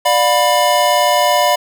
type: chord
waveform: square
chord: B diminished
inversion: first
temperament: just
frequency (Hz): 592.7 / 711.2 / 987.8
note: D5 / F5 / B5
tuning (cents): +16 / +31 / 0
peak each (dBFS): -16 / -16 / -16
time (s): 0.05-1.56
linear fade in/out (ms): 10
effects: none